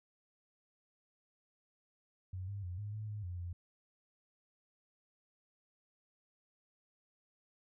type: tone with pitch steps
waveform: sine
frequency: 92.7 / 100.4 / 89.3 / 103.8 / 107.3 / 105 / 89 / 87.6 Hz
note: F#2 / G2 / F2 / G#2 / A2 / G#2 / F2 / F2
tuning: +4 / +42 / +39 / 0 / -43 / +19 / +33 / +6 cents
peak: -39 dBFS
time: 2.33-3.53 s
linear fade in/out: 5 ms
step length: 150 ms
effects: none